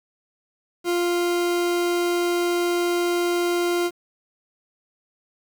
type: tone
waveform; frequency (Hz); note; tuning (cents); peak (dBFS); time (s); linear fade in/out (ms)
40% pulse; 349.2; F4; 0; -19; 0.84-3.91; 50
effects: 8-bit